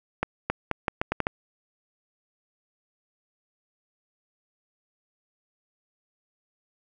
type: accelerating click train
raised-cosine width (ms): 0.5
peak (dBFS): -9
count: 8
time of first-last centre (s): 0.23-1.269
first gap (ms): 270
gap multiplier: 0.79
effects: none